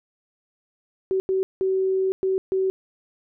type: tone bursts at uneven times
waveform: sine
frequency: 380 Hz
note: F#4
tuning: 46 cents sharp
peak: -19 dBFS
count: 5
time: 1.11-1.2 / 1.29-1.43 / 1.61-2.12 / 2.23-2.38 / 2.52-2.7 s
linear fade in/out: 0 ms
effects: none